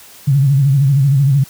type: tone with vibrato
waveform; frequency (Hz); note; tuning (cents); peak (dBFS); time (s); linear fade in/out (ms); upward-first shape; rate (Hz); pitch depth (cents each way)
sine; 138.2; C#3; -5; -8; 0.27-1.44; 10; sine; 13; 96
effects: white hiss -40 dBFS RMS until 1.49 s + high-pass 60 Hz 12 dB/octave